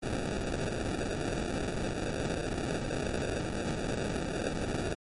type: noise with sample-and-hold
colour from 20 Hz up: blue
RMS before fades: -33 dBFS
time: 0.02-4.95 s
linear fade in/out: 20 ms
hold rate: 1050 Hz
effects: MP3 48 kbps